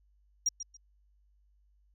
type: tone with echo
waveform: sine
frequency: 5700 Hz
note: F8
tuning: 34 cents sharp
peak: -23 dBFS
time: 0.46-0.49 s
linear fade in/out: 5 ms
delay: 140 ms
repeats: 2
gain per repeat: -13 dB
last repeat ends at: 0.77 s
effects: tanh soft clip ceiling -22 dBFS + added 50 Hz sine -64 dBFS peak until 1.94 s